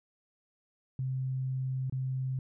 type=tone with dropouts; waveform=sine; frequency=130.81 Hz; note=C3; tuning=in tune; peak=-30 dBFS; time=0.99-2.39 s; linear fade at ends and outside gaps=2 ms; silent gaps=1.898-1.924 s; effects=none